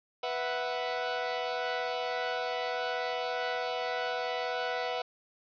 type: chord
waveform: sawtooth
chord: B suspended fourth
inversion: none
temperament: equal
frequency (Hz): 493.9 / 659.3 / 740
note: B4 / E5 / F#5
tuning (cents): 0 / 0 / 0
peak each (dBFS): -31 / -33 / -31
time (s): 0.23-5.02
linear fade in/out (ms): 5
effects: resampled to 11025 Hz + 9-bit